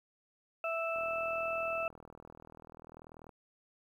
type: harmonic tone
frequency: 659.3 Hz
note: E5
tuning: in tune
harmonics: 1 / 2 / 4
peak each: -35 / -38 / -38 dBFS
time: 0.64-1.88 s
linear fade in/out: 2 ms
type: click train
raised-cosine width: 1 ms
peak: -37 dBFS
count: 95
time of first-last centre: 0.96-3.293 s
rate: 40.3 Hz
effects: 11-bit